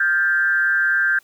sine tone with frequency modulation, 1574 Hz, G6, 7 cents sharp, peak -15 dBFS, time 0-1.19 s, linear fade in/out 5 ms, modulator 163 Hz, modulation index 0.7, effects white hiss -56 dBFS RMS until 1.23 s

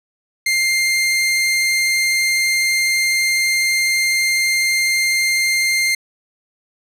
sawtooth tone, 2104 Hz, C7, 9 cents sharp, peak -11 dBFS, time 0.46-5.95 s, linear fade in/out 5 ms, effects low-pass 12000 Hz 12 dB/octave

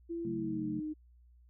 sine tone with pitch glide, 337.1 to 307.3 Hz, E4 to D#4, +39 to -21 cents, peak -35 dBFS, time 0.09-0.94 s, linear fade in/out 20 ms, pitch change -160 cents, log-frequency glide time 0.3-0.67 s
sine chord, F# minor, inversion second, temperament equal, 138.59 / 185 / 220 Hz, C#3 / F#3 / A3, 0 / 0 / 0 cents, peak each -43 / -42 / -39 dBFS, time 0.25-0.8 s, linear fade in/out 2 ms
effects added 60 Hz sine -58 dBFS peak until 1.49 s

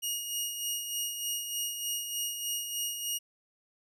15% pulse tone with tremolo, 2870 Hz, F7, 47 cents sharp, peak -23 dBFS, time 0.02-3.19 s, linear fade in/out 20 ms, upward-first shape sine, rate 3.3 Hz, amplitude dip 50%, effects none

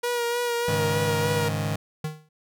sawtooth tone with vibrato, 478.1 Hz, A#4, 44 cents sharp, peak -20 dBFS, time 0.03-1.49 s, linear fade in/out 10 ms, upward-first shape sine, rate 3.3 Hz, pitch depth 26 cents each way
sawtooth chord, Ab suspended fourth, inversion none, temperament just, 103.83 / 138.43 / 155.74 Hz, Ab2 / Db3 / Eb3, 0 / -2 / +2 cents, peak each -24 / -28 / -24 dBFS, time 0.68-1.76 s, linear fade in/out 5 ms
square tone with exponential decay, 154.6 Hz, D#3, 11 cents flat, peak -25 dBFS, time 2.04-2.29 s, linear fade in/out 5 ms, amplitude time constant 54 ms
effects none

